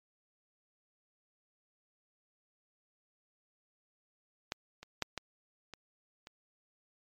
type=clicks; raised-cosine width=0.2 ms; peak=-17 / -29 / -14 / -19 / -28 / -30 dBFS; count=6; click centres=4.521 / 4.83 / 5.023 / 5.177 / 5.737 / 6.271 s; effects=MP3 96 kbps